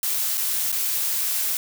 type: noise with dropouts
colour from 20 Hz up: blue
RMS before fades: -24 dBFS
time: 0.03-1.57 s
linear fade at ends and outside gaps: 1 ms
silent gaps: 0.373-0.377 / 0.718-0.725 s
effects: none